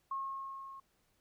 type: tone with level ramp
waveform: sine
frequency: 1083 Hz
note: C#6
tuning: 41 cents flat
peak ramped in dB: -34 to -47 dBFS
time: 0.11-0.8 s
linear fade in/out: 5 ms
effects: pink hiss -75 dBFS RMS until 1.2 s